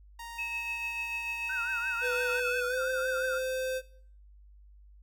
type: tone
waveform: sawtooth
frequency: 932.3 Hz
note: A#5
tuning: in tune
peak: -37 dBFS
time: 0.19-2.4 s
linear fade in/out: 5 ms
type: tone with tremolo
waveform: sine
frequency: 2592 Hz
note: E7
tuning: 30 cents flat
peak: -31 dBFS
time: 0.38-2.61 s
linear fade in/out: 10 ms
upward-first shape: triangle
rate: 6.8 Hz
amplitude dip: 50%
type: tone with vibrato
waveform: sine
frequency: 1467 Hz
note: F#6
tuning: 15 cents flat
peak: -32 dBFS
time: 1.49-3.39 s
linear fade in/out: 10 ms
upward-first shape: triangle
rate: 5.8 Hz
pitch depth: 130 cents each way
type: tone with pitch glide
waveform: square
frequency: 493.9 to 517.6 Hz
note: B4 to C5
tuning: 0 to -19 cents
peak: -31 dBFS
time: 2.01-3.82 s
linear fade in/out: 50 ms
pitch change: +81 cents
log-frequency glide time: 2.68-2.79 s
effects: noise-tail reverb RT60 0.6 s tail -20 dB re dry + added 50 Hz sine -52 dBFS peak until 5.02 s